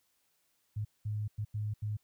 sine tone bursts at uneven times, 105.8 Hz, G#2, 33 cents sharp, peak -32 dBFS, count 5, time 0.76-0.85 / 1.05-1.28 / 1.38-1.45 / 1.54-1.74 / 1.82-1.97 s, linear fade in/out 10 ms, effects white hiss -75 dBFS RMS until 2.03 s

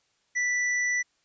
sine tone with hard clipping, 1971 Hz, B6, 4 cents flat, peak -25 dBFS, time 0.35-1.03 s, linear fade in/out 20 ms, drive 18 dB, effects white hiss -70 dBFS RMS until 1.24 s + resampled to 16000 Hz

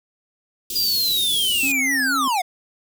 white band-stop noise, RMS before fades -28 dBFS, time 0.7-1.72 s, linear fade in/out 2 ms, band 440 to 2900 Hz, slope 48 dB/octave
square linear sweep, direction down, 4865 to 690 Hz, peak -19 dBFS, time 0.75-2.42 s, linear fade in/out 10 ms
triangle tone with vibrato, 268.8 Hz, C4, 47 cents sharp, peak -24 dBFS, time 1.63-2.28 s, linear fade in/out 2 ms, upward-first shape triangle, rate 4.3 Hz, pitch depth 61 cents each way
effects none

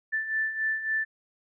sine beating tone pair, 1760 / 1763.6 Hz, A6 / A6, 0 / +4 cents, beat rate 3.6 Hz, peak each -33 / -27 dBFS, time 0.12-1.05 s, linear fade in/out 20 ms, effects none

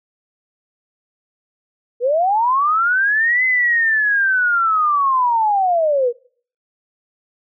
sine linear two-way sweep, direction up then down, 461 to 2052 to 461 Hz, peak -13 dBFS, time 2-6.13 s, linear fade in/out 50 ms, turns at 3.45 s, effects noise-tail reverb RT60 0.5 s tail -24 dB re dry

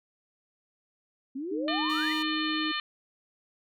sine exponential sweep, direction up, 253 to 2093 Hz, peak -32 dBFS, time 1.35-2.13 s, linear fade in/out 10 ms
sine tone with pitch glide, 309 to 311.1 Hz, D#4 to D#4, -12 to 0 cents, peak -30 dBFS, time 1.51-2.72 s, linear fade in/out 10 ms, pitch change +12 cents, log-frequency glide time 1.97-2.2 s
harmonic tone, 602 Hz, D5, 43 cents sharp, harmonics 2 / 3 / 4 / 5 / 6 / 7, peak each -35 / -35 / -38 / -35 / -38 / -38 dBFS, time 1.68-2.8 s, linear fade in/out 2 ms
sawtooth tone, 948 Hz, A#5, 29 cents sharp, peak -35 dBFS, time 1.89-2.23 s, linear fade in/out 10 ms
effects none

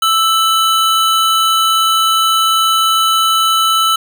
square tone pair together, 1318.5 / 3012 Hz, E6 / F#7, 0 / +30 cents, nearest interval octave + major second, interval 1430 cents, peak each -12 / -16 dBFS, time 0.02-3.96 s, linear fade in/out 5 ms, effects none

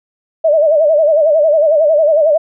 sine tone with vibrato, 616 Hz, D#5, 17 cents flat, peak -7 dBFS, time 0.44-2.38 s, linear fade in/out 10 ms, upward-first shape sine, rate 11 Hz, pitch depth 110 cents each way, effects none

